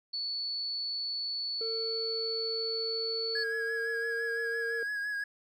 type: tone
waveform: sine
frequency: 4443 Hz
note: C#8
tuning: 3 cents sharp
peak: -32 dBFS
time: 0.13-3.44 s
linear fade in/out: 10 ms
type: tone with pitch glide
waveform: triangle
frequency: 449.9 to 460.7 Hz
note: A4 to A#4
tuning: +39 to -20 cents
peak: -33 dBFS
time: 1.61-4.83 s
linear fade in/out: 2 ms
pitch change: +41 cents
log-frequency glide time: 3.37-4.09 s
type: tone with vibrato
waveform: triangle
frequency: 1661.2 Hz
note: G#6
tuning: in tune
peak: -30 dBFS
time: 3.35-5.24 s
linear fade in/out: 5 ms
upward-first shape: sine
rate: 5.9 Hz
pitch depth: 34 cents each way
effects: none